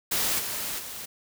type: noise with level steps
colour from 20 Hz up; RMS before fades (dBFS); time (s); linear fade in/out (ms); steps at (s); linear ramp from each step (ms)
white; -26 / -32 / -38; 0.11-1.06; 10; 0.38 / 0.78; 20
effects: none